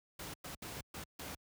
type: noise bursts at uneven times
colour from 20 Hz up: pink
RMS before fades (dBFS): -45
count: 5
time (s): 0.19-0.34 / 0.44-0.55 / 0.62-0.81 / 0.94-1.04 / 1.19-1.35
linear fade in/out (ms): 5
effects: high-pass 60 Hz 12 dB/octave